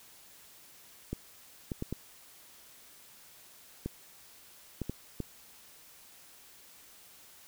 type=clicks; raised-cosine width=3 ms; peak=-21 dBFS; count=8; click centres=1.13 / 1.718 / 1.824 / 1.926 / 3.86 / 4.817 / 4.896 / 5.203 s; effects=white hiss -56 dBFS RMS until 7.47 s